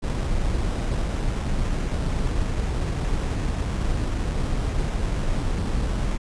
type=noise with sample-and-hold; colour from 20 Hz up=brown; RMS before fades=-24 dBFS; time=0.02-6.18 s; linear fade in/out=20 ms; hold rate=4410 Hz; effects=resampled to 22050 Hz